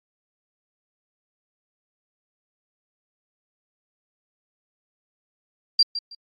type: tone with echo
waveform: sine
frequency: 4738 Hz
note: D8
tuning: 14 cents sharp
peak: -12 dBFS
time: 5.79-5.83 s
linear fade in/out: 5 ms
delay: 160 ms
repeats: 2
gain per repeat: -13 dB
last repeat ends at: 6.15 s
effects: AAC 32 kbps